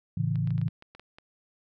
sine chord, A major, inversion none, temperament equal with one note detuned, 110.38 / 138.59 / 164.81 Hz, A2 / C#3 / E3, +6 / 0 / 0 cents, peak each -29 dBFS, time 0.17-0.69 s, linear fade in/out 5 ms
clicks, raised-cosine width 0.3 ms, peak -32 dBFS, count 10, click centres 0.357 / 0.474 / 0.506 / 0.58 / 0.615 / 0.681 / 0.824 / 0.95 / 0.996 / 1.185 s
effects none

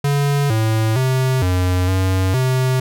square tone with pitch steps, 142.3 / 110.5 / 130.2 / 91 / 94 / 129.4 Hz, C#3 / A2 / C3 / F#2 / F#2 / C3, +46 / +8 / -8 / -28 / +28 / -19 cents, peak -15 dBFS, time 0.04-2.8 s, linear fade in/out 5 ms, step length 460 ms, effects none

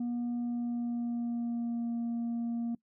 sine tone with pitch glide, 240 to 234.2 Hz, B3 to A#3, -49 to +8 cents, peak -28 dBFS, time 0-2.75 s, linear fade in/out 5 ms, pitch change -43 cents, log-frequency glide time 0.38-1.93 s, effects noise-tail reverb RT60 0.1 s tail -23 dB re dry + tanh soft clip ceiling -30 dBFS

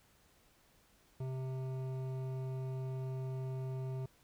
triangle tone with hard clipping, 130.81 Hz, C3, in tune, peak -39 dBFS, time 1.2-4.06 s, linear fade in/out 5 ms, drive 16 dB, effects pink hiss -68 dBFS RMS until 4.23 s

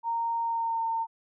sine tone with pitch glide, 925 to 909.6 Hz, A#5 to A#5, -14 to -43 cents, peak -26 dBFS, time 0.03-1.07 s, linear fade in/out 50 ms, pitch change -29 cents, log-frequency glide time 0.42-0.84 s, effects none

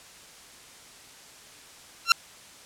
15% pulse tone with exponential growth, 1365 Hz, F6, 40 cents flat, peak -4 dBFS, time 2.05-2.12 s, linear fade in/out 2 ms, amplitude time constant 15 ms, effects white hiss -49 dBFS RMS until 2.65 s + low-pass 9000 Hz 12 dB/octave

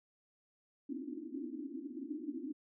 white band-pass noise, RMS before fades -43 dBFS, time 0.89-2.53 s, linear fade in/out 10 ms, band 250 to 330 Hz, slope 96 dB/octave, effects none

